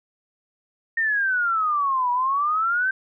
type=exponential two-way sweep; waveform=sine; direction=down then up; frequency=1852 to 965 to 1568 Hz; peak=-19 dBFS; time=0.97-2.91 s; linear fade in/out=5 ms; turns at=2.11 s; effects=none